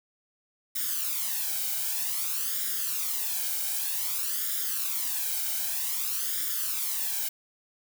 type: noise with flanger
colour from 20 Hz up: blue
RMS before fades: -30 dBFS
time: 0.75-7.29 s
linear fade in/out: 10 ms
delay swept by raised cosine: 0.57 to 1.33 ms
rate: 0.53 Hz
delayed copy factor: +0.7
effects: none